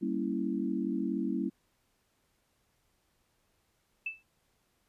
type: chord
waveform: sine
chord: G diminished seventh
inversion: none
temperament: equal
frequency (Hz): 196 / 233.1 / 277.2 / 329.6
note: G3 / Bb3 / Db4 / Fb4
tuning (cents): 0 / 0 / 0 / 0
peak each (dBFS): -35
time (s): 0.01-1.5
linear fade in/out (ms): 20
type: tone with exponential decay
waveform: sine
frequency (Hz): 2637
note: E7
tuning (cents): 0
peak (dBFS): -29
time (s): 4.06-4.23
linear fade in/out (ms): 5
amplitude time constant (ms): 35
effects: pink hiss -74 dBFS RMS until 4.88 s + resampled to 32000 Hz